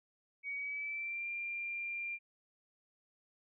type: tone with pitch glide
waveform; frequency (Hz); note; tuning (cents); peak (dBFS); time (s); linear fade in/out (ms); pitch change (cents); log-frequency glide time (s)
sine; 2254 to 2385; C#7 to D7; +28 to +26; -37; 0.43-2.19; 50; +98; 0.55-1.28
effects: none